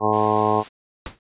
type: harmonic tone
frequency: 106.7 Hz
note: G#2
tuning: 47 cents sharp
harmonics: 1 / 2 / 3 / 4 / 5 / 6 / 7 / 8 / 9 / 10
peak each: -29 / -28 / -28 / -23 / -29 / -27 / -23 / -26 / -26 / -24 dBFS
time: 0-0.64 s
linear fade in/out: 50 ms
type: noise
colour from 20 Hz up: white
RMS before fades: -38 dBFS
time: 0.12-0.69 s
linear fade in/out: 20 ms
type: noise with exponential decay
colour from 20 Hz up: pink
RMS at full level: -28 dBFS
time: 1.06-1.19 s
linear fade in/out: 2 ms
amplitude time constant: 28 ms
effects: resampled to 8000 Hz